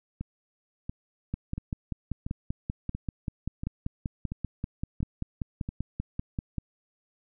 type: two click trains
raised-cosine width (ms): 5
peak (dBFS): -21 / -18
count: 9 / 28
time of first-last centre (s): 0.21-5.689 / 1.34-6.583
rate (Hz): 1.46 / 5.15
effects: none